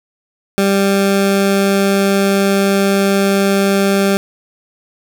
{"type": "tone", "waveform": "20% pulse", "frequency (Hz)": 197, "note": "G3", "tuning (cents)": 9, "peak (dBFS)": -6, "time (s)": [0.58, 4.17], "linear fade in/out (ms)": 0, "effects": []}